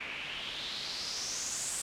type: noise with low-pass filter sweep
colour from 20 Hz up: white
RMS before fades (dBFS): -38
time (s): 0-1.82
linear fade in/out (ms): 10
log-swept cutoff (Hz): 2300 to 8500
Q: 4.2
effects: none